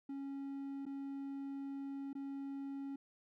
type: tone with dropouts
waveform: triangle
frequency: 275.9 Hz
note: C#4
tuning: 8 cents flat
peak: -39 dBFS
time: 0.09-2.96 s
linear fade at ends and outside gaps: 5 ms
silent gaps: 0.855-0.863 / 2.131-2.151 s
effects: none